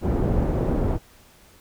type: low-pass noise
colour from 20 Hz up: pink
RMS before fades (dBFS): -22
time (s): 0.01-0.99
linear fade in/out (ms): 50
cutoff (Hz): 520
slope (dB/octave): 12
effects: pink hiss -53 dBFS RMS until 1.6 s

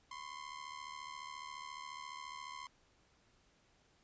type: ring-modulated tone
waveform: sawtooth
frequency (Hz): 1046.5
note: C6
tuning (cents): 0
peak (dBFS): -39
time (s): 0.11-2.67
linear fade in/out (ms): 2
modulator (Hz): 37.2
effects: pink hiss -71 dBFS RMS until 4.03 s + resampled to 16000 Hz

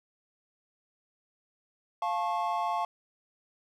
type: chord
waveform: triangle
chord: F augmented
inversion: none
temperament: just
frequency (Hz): 698.5 / 873.1 / 1091.3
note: F5 / A5 / C#6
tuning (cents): 0 / -14 / -27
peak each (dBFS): -30 / -30 / -31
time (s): 2.02-2.85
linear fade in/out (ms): 2
effects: none

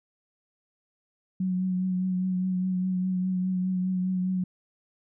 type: tone with vibrato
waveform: sine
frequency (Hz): 184.6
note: F#3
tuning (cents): -4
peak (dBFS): -24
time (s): 1.4-4.44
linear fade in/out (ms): 5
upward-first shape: triangle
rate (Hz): 4.9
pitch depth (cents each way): 29
effects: none

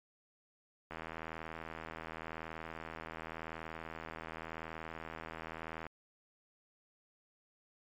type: click train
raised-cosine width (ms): 0.5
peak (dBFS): -28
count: 402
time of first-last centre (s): 0.91-5.867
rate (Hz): 80.9
effects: MP3 64 kbps

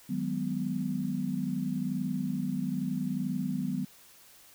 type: chord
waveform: sine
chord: G# minor seventh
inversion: second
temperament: just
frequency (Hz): 155.74 / 186.89 / 207.7 / 249.2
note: D#3 / F#3 / G#3 / B3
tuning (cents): +2 / +18 / 0 / +16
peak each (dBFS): -37 / -33 / -37 / -33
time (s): 0.09-3.85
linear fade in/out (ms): 10
effects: white hiss -56 dBFS RMS until 4.54 s

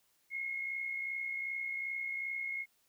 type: tone with amplitude modulation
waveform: sine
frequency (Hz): 2160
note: C#7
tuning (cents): -45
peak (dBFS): -33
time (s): 0.3-2.66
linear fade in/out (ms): 50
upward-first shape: sine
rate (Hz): 62.6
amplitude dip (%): 50
effects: white hiss -73 dBFS RMS until 2.88 s

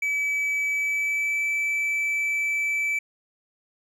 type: tone with pitch glide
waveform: triangle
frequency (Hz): 2293 to 2314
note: D7 to D7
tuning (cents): -42 to -26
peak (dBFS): -21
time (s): 0.02-2.99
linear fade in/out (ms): 5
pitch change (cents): +16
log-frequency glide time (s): 0.72-1.43
effects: none

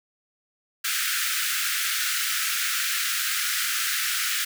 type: high-pass noise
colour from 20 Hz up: pink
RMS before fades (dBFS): -26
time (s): 0.84-4.45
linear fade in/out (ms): 10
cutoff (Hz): 1300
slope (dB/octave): 96
effects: none

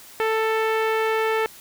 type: tone with low-pass filter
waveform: sawtooth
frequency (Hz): 442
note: A4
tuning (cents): +8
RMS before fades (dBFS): -22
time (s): 0.2-1.46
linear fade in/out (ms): 0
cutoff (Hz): 2300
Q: 1.5
effects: white hiss -45 dBFS RMS until 1.6 s

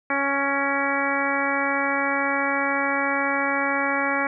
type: harmonic tone with a mistuned harmonic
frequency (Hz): 278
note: C#4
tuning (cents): +5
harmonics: 1 / 2 / 3 / 4 / 5 / 6 / 7 / 8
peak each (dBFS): -29 / -29 / -29 / -29 / -29 / -29 / -29 / -29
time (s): 0.1-4.27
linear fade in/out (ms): 2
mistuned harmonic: 8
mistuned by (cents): +39
effects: none

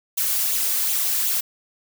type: noise with flanger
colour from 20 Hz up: blue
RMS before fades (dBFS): -22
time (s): 0.17-1.41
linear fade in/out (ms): 10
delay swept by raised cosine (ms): 0.28 to 2.68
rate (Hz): 2.7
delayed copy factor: +0.55
effects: none

